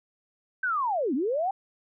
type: linear two-way sweep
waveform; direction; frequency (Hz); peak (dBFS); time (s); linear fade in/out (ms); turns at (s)
sine; down then up; 1568 to 235 to 801; -24; 0.63-1.51; 5; 1.14
effects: none